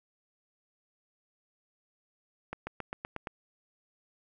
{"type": "accelerating click train", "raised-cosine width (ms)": 0.5, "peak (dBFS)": -21, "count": 7, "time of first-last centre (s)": [2.53, 3.272], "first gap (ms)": 140, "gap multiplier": 0.95, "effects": []}